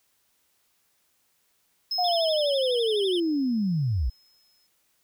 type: tone with exponential decay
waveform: triangle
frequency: 5160 Hz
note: E8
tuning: 38 cents flat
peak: -24 dBFS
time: 1.91-4.67 s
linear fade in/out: 5 ms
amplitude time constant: 600 ms
type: linear sweep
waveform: sine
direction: down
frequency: 734 to 51 Hz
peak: -22 dBFS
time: 1.98-4.1 s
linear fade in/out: 10 ms
type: tone with vibrato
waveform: triangle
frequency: 3300 Hz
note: G#7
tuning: 12 cents flat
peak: -28 dBFS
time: 2.04-3.2 s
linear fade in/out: 5 ms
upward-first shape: triangle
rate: 12 Hz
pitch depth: 200 cents each way
effects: white hiss -69 dBFS RMS until 5.03 s